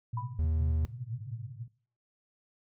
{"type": "band-pass noise", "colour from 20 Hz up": "white", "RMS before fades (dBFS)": -40, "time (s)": [0.13, 1.68], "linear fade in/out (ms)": 5, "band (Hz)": [110, 130], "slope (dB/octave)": 96}
{"type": "tone with exponential decay", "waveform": "sine", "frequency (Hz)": 987.8, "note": "B5", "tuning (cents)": 0, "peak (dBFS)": -33, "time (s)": [0.17, 0.4], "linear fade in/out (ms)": 5, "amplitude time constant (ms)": 50}
{"type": "tone", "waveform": "triangle", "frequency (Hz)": 79, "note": "D#2", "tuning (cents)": 27, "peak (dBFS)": -24, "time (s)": [0.39, 0.85], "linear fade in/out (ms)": 0}
{"effects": ["noise-tail reverb RT60 0.5 s tail -21 dB re dry"]}